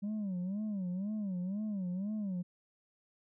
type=tone with vibrato; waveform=sine; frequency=196 Hz; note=G3; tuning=in tune; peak=-31 dBFS; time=0.02-2.43 s; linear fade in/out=20 ms; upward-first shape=sine; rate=2 Hz; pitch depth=170 cents each way; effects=tanh soft clip ceiling -33 dBFS